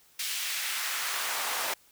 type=noise with high-pass filter sweep; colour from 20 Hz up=pink; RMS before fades=-32 dBFS; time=0.19-1.74 s; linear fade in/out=5 ms; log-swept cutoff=2900 to 690 Hz; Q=1.1; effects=white hiss -61 dBFS RMS until 1.91 s